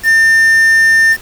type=tone with quantisation; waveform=triangle; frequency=1800 Hz; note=A6; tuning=39 cents sharp; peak=-4 dBFS; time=0.03-1.17 s; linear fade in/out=50 ms; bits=4; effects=pink hiss -35 dBFS RMS until 1.21 s